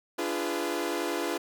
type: chord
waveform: sawtooth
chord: D diminished seventh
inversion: none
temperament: equal with one note detuned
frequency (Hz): 293.7 / 343.8 / 415.3 / 493.9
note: D4 / F4 / Ab4 / Cb5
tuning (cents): 0 / -27 / 0 / 0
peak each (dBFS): -31 / -28 / -32 / -32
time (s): 0.18-1.38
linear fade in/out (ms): 10
effects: none